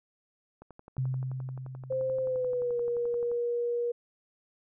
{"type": "click train", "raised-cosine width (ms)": 1, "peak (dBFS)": -34, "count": 32, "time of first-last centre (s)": [0.62, 3.316], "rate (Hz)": 11.5}
{"type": "tone with exponential decay", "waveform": "sine", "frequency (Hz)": 130, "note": "C3", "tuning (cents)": -11, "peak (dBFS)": -26, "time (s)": [0.98, 3.38], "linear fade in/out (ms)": 2, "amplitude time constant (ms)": 520}
{"type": "tone with pitch glide", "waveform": "sine", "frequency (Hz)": [523.3, 477.1], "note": ["C5", "A#4"], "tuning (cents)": [0, 40], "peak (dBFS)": -27, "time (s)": [1.9, 3.92], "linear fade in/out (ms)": 10, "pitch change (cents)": -160, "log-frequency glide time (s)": [2.2, 2.79]}
{"effects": []}